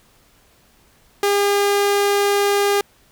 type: tone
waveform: sawtooth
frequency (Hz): 404.3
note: G#4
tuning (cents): -46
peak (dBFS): -11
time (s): 1.23-2.81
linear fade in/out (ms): 2
effects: pink hiss -55 dBFS RMS until 3.11 s